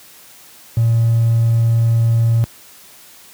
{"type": "tone with hard clipping", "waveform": "triangle", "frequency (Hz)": 115.2, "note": "A#2", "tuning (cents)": -20, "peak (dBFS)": -11, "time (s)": [0.77, 2.44], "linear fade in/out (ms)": 0, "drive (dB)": 4, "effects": ["white hiss -43 dBFS RMS until 3.33 s", "high-pass 60 Hz 12 dB/octave"]}